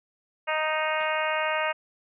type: harmonic tone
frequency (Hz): 311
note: D#4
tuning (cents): -1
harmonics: 2 / 3 / 4 / 5 / 6 / 7 / 8 / 9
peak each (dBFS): -29 / -31 / -32 / -33 / -34 / -34 / -35 / -36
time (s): 0.47-1.73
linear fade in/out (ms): 20
type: noise with exponential decay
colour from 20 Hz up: white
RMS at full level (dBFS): -39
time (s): 1-1.2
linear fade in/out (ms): 1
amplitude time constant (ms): 42
effects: resampled to 8000 Hz